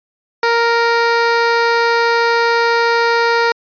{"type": "tone", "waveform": "15% pulse", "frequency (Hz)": 466.2, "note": "A#4", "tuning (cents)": 0, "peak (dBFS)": -5, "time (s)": [0.43, 3.52], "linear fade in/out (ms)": 2, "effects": ["resampled to 11025 Hz"]}